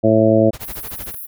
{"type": "harmonic tone", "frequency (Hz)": 110, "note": "A2", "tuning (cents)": 0, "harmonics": [1, 2, 3, 4, 5, 6], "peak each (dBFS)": [-19, -17, -16, -21, -15, -17], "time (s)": [0.03, 0.51], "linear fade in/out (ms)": 20}
{"type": "noise with tremolo", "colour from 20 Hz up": "pink", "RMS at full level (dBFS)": -32, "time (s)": [0.53, 1.15], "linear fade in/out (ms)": 5, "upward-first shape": "sine", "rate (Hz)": 13, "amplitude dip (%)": 95}
{"type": "high-pass noise", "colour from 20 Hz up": "white", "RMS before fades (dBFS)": -31, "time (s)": [0.6, 1.27], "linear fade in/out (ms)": 20, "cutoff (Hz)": 10000, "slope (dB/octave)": 96}
{"effects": []}